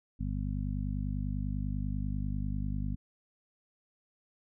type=harmonic tone; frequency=50.1 Hz; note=G1; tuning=38 cents sharp; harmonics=1 / 2 / 3 / 4 / 5; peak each=-34 / -37 / -39 / -40 / -41 dBFS; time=0.19-2.96 s; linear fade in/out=20 ms; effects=none